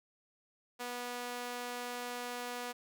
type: tone with high-pass filter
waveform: sawtooth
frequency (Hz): 244.3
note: B3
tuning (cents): -19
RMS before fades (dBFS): -41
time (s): 0.79-2.73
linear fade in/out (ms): 20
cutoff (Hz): 540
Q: 0.77
effects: none